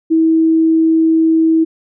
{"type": "tone", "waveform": "sine", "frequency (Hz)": 323.1, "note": "E4", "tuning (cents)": -35, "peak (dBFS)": -8, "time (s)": [0.1, 1.65], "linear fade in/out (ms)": 20, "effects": []}